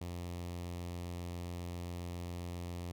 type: tone with notch filter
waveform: sawtooth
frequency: 87.4 Hz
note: F2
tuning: 2 cents sharp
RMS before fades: -42 dBFS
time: 0.01-2.92 s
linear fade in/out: 5 ms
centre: 1500 Hz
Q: 1.9
effects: none